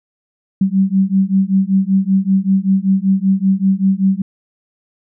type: beating tone pair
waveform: sine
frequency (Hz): 190 / 195.2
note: F#3 / G3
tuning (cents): +46 / -7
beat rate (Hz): 5.2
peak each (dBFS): -14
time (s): 0.61-4.22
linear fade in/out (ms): 5
effects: none